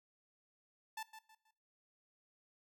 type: tone with echo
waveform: sawtooth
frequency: 880 Hz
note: A5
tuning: in tune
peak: -38 dBFS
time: 0.97-1.03 s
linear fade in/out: 5 ms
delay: 160 ms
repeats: 3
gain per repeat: -10 dB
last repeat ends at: 1.51 s
effects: noise-tail reverb RT60 0.4 s tail -17 dB re dry